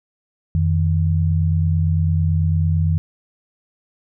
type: tone pair together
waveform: sine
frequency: 88.4 / 157.37 Hz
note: F2 / D#3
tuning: +22 / +20 cents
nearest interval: minor seventh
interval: 998 cents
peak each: -16 / -19 dBFS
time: 0.55-2.98 s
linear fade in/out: 0 ms
effects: none